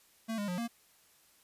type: tone with pitch steps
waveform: square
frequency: 224.6 / 204.5 / 178.9 / 233.7 Hz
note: A3 / G#3 / F3 / A#3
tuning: +36 / -26 / +42 / +5 cents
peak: -34 dBFS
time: 0.28-0.68 s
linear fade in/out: 20 ms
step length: 100 ms
effects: white hiss -65 dBFS RMS until 1.43 s + resampled to 32000 Hz